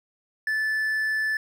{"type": "tone", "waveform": "triangle", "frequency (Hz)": 1747, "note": "A6", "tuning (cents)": -13, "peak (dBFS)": -21, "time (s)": [0.47, 1.37], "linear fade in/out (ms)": 2, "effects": []}